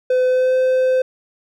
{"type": "tone with pitch glide", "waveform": "triangle", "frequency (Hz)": [508, 515.1], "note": ["B4", "C5"], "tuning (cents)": [49, -27], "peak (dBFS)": -11, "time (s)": [0.1, 1.02], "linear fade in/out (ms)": 5, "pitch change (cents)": 24, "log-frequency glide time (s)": [0.27, 0.56], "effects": []}